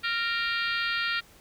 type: harmonic tone with a mistuned harmonic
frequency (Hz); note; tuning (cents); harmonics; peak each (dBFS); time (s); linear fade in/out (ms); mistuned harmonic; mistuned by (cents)
463.6; A#4; -10; 3 / 4 / 5 / 6 / 7 / 8 / 9 / 10; -30 / -32 / -34 / -36 / -37 / -38 / -39 / -40; 0.03-1.21; 20; 5; +34
effects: pink hiss -55 dBFS RMS until 1.4 s